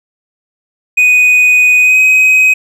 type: tone with pitch glide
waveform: triangle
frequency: 2489 to 2524 Hz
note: D#7 to D#7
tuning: 0 to +24 cents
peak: -3 dBFS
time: 0.97-2.54 s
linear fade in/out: 10 ms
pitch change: +24 cents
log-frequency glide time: 1.8-1.99 s
effects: none